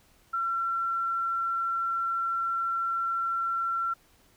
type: tone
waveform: sine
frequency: 1357 Hz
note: E6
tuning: 50 cents sharp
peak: -26 dBFS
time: 0.33-3.94 s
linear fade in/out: 10 ms
effects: pink hiss -62 dBFS RMS until 4.36 s